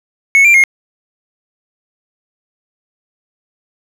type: tone with pitch steps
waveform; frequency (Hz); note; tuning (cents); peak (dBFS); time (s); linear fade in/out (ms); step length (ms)
triangle; 2203 / 2368 / 2143; C#7 / D7 / C7; -11 / +14 / +41; -3; 0.35-0.638; 0; 96
effects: none